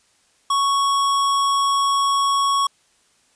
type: tone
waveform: square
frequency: 1110 Hz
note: C#6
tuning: 2 cents sharp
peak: -17 dBFS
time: 0.5-2.67 s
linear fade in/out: 5 ms
effects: white hiss -60 dBFS RMS until 3.35 s + resampled to 22050 Hz